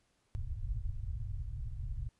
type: low-pass noise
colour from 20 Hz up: pink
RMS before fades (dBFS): -38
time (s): 0.35-2.09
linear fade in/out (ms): 0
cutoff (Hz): 130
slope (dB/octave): 96
effects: pink hiss -75 dBFS RMS until 2.19 s + resampled to 24000 Hz